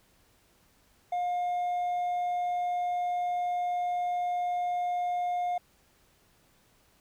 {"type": "tone with hard clipping", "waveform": "sine", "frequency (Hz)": 712, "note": "F5", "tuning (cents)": 33, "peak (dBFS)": -28, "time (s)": [1.12, 5.58], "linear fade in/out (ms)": 5, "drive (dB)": 2, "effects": ["pink hiss -65 dBFS RMS until 7 s"]}